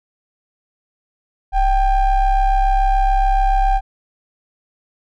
triangle ring-modulated tone, 405.5 Hz, G#4, 41 cents flat, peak -7 dBFS, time 1.52-3.81 s, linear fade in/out 50 ms, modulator 372 Hz, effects none

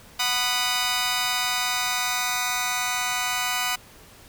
10% pulse chord, B major, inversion second, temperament just, 740.8 / 987.8 / 1234.7 Hz, F#5 / B5 / D#6, +2 / 0 / -14 cents, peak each -19 dBFS, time 0.19-3.76 s, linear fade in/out 10 ms, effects pink hiss -49 dBFS RMS until 4.28 s

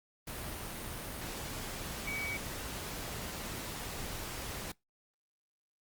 sine tone in noise, 2269 Hz, C#7, 40 cents sharp, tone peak -36 dBFS, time 2.07-2.37 s, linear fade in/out 5 ms, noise pink, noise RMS -41 dBFS, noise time 0.27-4.72 s, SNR +2 dB, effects noise-tail reverb RT60 0.2 s tail -25 dB re dry + Opus 32 kbps

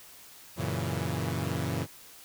sawtooth chord, F# dominant seventh, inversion none, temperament equal, 92.5 / 116.54 / 138.59 / 164.81 Hz, F#2 / A#2 / C#3 / E3, 0 / 0 / 0 / 0 cents, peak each -31 dBFS, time 0.56-1.87 s, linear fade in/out 50 ms, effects white hiss -51 dBFS RMS until 2.24 s

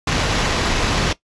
pink noise with sample-and-hold, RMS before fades -19 dBFS, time 0.07-1.13 s, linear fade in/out 5 ms, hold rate 8820 Hz, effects noise-tail reverb RT60 0.1 s tail -17 dB re dry + resampled to 22050 Hz

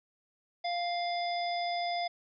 harmonic tone with a mistuned harmonic, 698.5 Hz, F5, in tune, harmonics 1 / 3 / 5 / 7, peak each -31 / -40 / -42 / -41 dBFS, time 0.64-2.08 s, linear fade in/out 10 ms, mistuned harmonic 7, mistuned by +32 cents, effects none

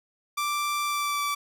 sawtooth tone with pitch glide, 1174.7 to 1157.9 Hz, D6 to D6, 0 to -25 cents, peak -22 dBFS, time 0.37-1.35 s, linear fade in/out 10 ms, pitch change -25 cents, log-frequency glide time 0.85-1.24 s, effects none

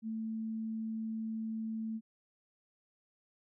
sine tone, 221.8 Hz, A3, 14 cents sharp, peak -35 dBFS, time 0.02-2.01 s, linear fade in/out 50 ms, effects none

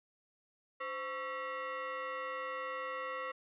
sine tone with frequency modulation, 296.4 Hz, D4, 16 cents sharp, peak -37 dBFS, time 0.8-3.32 s, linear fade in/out 10 ms, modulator 815 Hz, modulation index 2.3, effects none

